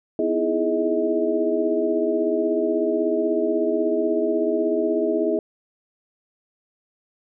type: tone cluster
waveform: sine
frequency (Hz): 251.4 / 316.4 / 332.7 / 416.8 / 634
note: B3 / D#4 / E4 / G#4 / D#5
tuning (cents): +31 / +29 / +16 / +6 / +32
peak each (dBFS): -29 / -28 / -24 / -23 / -25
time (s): 0.19-5.39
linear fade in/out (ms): 2
effects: none